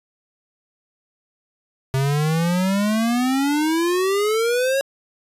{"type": "exponential sweep", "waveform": "square", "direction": "up", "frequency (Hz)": [131.8, 554.4], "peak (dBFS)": -18, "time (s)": [1.94, 4.81], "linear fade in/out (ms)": 0, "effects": ["resampled to 32000 Hz"]}